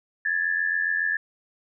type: tone pair together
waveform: sine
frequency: 1672.8 / 1760 Hz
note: G#6 / A6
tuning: +12 / 0 cents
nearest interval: minor second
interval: 88 cents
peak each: -26 / -24 dBFS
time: 0.25-1.17 s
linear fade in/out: 5 ms
effects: none